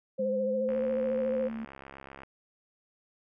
sine tone with vibrato, 520 Hz, C5, 11 cents flat, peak -27 dBFS, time 0.18-1.49 s, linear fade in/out 20 ms, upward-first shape sine, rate 14 Hz, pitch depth 40 cents each way
sine tone with pitch glide, 207 to 224.4 Hz, G#3 to A3, -5 to +34 cents, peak -34 dBFS, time 0.19-1.65 s, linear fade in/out 5 ms, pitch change +139 cents, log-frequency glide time 0.44-0.82 s
click train, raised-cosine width 0.5 ms, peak -30 dBFS, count 106, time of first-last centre 0.69-2.234 s, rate 68 Hz
effects none

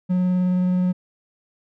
triangle tone with vibrato, 181.7 Hz, F#3, 31 cents flat, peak -15 dBFS, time 0.09-0.93 s, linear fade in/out 20 ms, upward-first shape square, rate 19 Hz, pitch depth 8 cents each way, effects none

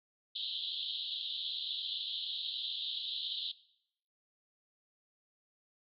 white band-pass noise, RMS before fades -39 dBFS, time 0.35-3.52 s, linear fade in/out 10 ms, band 3100 to 4100 Hz, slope 96 dB/octave, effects noise-tail reverb RT60 0.7 s tail -18 dB re dry + AAC 64 kbps

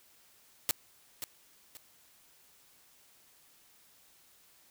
white noise with echo, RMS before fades -28 dBFS, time 0.69-0.71 s, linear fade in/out 0 ms, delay 530 ms, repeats 2, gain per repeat -10 dB, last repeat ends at 1.77 s, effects white hiss -63 dBFS RMS until 4.7 s

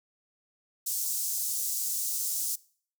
pink high-pass noise, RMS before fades -31 dBFS, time 0.86-2.56 s, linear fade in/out 10 ms, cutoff 6200 Hz, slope 24 dB/octave, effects noise-tail reverb RT60 0.5 s tail -22 dB re dry

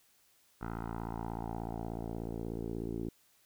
10% pulse tone with low-pass filter sweep, 56.6 Hz, A1, 50 cents sharp, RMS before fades -39 dBFS, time 0.61-3.09 s, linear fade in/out 5 ms, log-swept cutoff 1300 to 360 Hz, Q 2.9, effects white hiss -68 dBFS RMS until 3.45 s

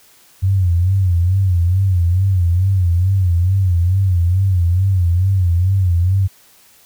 sine tone with vibrato, 91.3 Hz, F#2, 23 cents flat, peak -11 dBFS, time 0.42-6.28 s, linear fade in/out 20 ms, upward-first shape sine, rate 2.3 Hz, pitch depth 120 cents each way, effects white hiss -49 dBFS RMS until 6.85 s

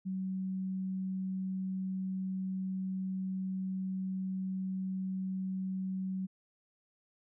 sine tone, 188.7 Hz, F#3, 34 cents sharp, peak -33 dBFS, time 0.05-6.27 s, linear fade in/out 20 ms, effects none

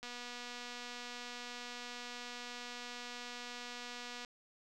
click train, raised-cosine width 0.2 ms, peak -29 dBFS, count 1026, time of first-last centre 0.03-4.248 s, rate 243 Hz, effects none

